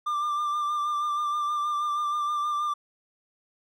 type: tone with vibrato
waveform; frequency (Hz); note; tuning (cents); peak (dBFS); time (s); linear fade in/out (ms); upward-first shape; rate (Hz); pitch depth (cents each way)
triangle; 1188; D6; +20; -23; 0.06-2.74; 10; sine; 6.3; 27
effects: none